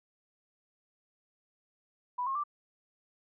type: tone with pitch steps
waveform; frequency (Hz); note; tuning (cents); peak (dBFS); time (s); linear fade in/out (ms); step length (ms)
sine; 987.8 / 1077.2 / 1174.7; B5 / C#6 / D6; 0 / -50 / 0; -30; 2.18-2.438; 10; 86
effects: none